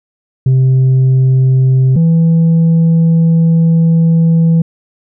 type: tone pair in turn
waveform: sine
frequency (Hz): 130.81 / 164.81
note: C3 / E3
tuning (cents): 0 / 0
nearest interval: major third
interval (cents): 400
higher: second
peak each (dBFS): -3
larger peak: neither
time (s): 0.46-1.96 / 1.96-4.62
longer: second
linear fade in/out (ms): 5
effects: tanh soft clip ceiling -5 dBFS